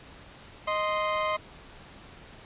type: tone pair together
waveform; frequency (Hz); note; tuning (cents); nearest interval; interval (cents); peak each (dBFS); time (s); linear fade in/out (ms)
30% pulse; 622.3 / 1045.2; D#5 / C6; 0 / -2; major sixth; 898; -26; 0.67-1.37; 10
effects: pink hiss -49 dBFS RMS until 2.45 s + resampled to 8000 Hz